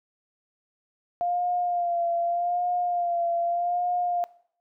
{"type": "tone with vibrato", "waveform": "sine", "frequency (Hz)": 698.5, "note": "F5", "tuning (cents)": 0, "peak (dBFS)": -23, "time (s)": [1.21, 4.24], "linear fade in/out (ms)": 0, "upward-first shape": "sine", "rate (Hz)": 0.83, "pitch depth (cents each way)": 36, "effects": ["noise-tail reverb RT60 0.6 s tail -20 dB re dry"]}